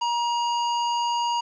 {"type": "tone", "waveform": "square", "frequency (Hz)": 949, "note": "A#5", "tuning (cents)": 31, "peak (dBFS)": -23, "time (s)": [0.01, 1.41], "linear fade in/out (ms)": 10, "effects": ["resampled to 16000 Hz", "9-bit"]}